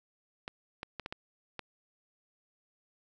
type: clicks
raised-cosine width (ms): 0.3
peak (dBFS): -22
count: 6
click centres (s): 0.479 / 0.831 / 0.997 / 1.061 / 1.125 / 1.593
effects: none